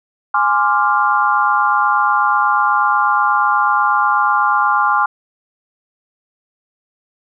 sine chord, D half-diminished seventh, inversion second, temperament equal, 830.6 / 1046.5 / 1174.7 / 1396.9 Hz, Ab5 / C6 / D6 / F6, 0 / 0 / 0 / 0 cents, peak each -17 dBFS, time 0.34-5.06 s, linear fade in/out 5 ms, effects none

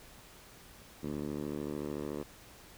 10% pulse tone with band-pass filter sweep, 73.6 Hz, D2, 4 cents sharp, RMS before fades -38 dBFS, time 1.03-2.23 s, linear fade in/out 5 ms, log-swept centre 260 to 440 Hz, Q 1.1, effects pink hiss -55 dBFS RMS until 2.77 s

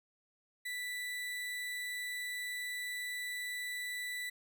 35% pulse tone, 1975.5 Hz, B6, in tune, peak -36 dBFS, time 0.65-4.3 s, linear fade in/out 10 ms, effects none

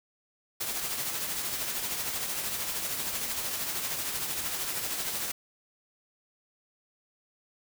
white noise with tremolo, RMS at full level -31 dBFS, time 0.6-5.32 s, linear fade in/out 10 ms, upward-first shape triangle, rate 13 Hz, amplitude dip 45%, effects none

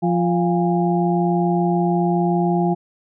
harmonic tone with a mistuned harmonic, 174.61 Hz, F3, in tune, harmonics 1 / 2 / 4 / 5, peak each -18 / -21 / -24 / -25 dBFS, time 0.02-2.75 s, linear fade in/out 20 ms, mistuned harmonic 5, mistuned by -110 cents, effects none

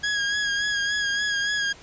sawtooth tone with vibrato, 1650 Hz, G#6, 12 cents flat, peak -19 dBFS, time 0.03-1.73 s, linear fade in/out 10 ms, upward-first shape sine, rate 3.5 Hz, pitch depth 33 cents each way, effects pink hiss -47 dBFS RMS until 1.82 s + resampled to 16000 Hz

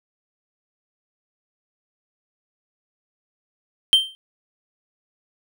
triangle tone with exponential decay, 3136 Hz, G7, in tune, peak -6 dBFS, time 3.93-4.15 s, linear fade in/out 0 ms, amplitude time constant 47 ms, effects none

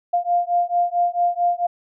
sine beating tone pair, 698.5 / 703 Hz, F5 / F5, 0 / +11 cents, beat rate 4.5 Hz, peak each -20 dBFS, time 0.13-1.67 s, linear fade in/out 10 ms, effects none

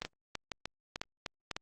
two click trains, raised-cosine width 0.2 ms, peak -19 / -18 dBFS, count 6 / 4, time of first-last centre 0.05-1.565 / 0.02-1.513 s, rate 3.3 / 2.01 Hz, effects Opus 24 kbps

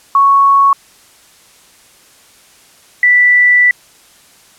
sine tone pair in turn, 1108.7 / 1970.8 Hz, C#6 / B6, 0 / -4 cents, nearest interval minor seventh, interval 996 cents, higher second, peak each -5 dBFS, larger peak neither, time 0.15-0.73 / 3.03-3.71 s, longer second, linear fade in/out 2 ms, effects white hiss -45 dBFS RMS until 4.58 s + low-pass 11000 Hz 12 dB/octave

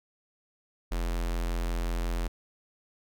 square tone with notch filter, 42.76 Hz, F1, 36 cents flat, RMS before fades -30 dBFS, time 0.91-2.28 s, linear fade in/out 10 ms, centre 100 Hz, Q 0.77, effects none

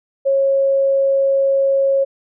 sine tone, 546 Hz, C#5, 26 cents flat, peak -12 dBFS, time 0.25-2.05 s, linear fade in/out 20 ms, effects none

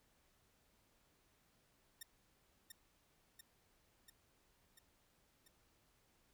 5% pulse tone with echo, 1829 Hz, A#6, 33 cents flat, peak -37 dBFS, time 2.01-2.03 s, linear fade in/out 5 ms, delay 690 ms, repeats 5, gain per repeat -3 dB, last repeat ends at 5.48 s, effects pink hiss -75 dBFS RMS until 6.33 s

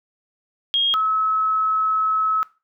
sine tone pair in turn, 3254 / 1291.4 Hz, G#7 / E6, -36 / -36 cents, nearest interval octave + major third, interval 1600 cents, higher first, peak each -16 / -17 dBFS, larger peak first, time 0.74-0.94 / 0.94-2.43 s, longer second, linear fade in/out 0 ms, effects noise-tail reverb RT60 0.3 s tail -19 dB re dry

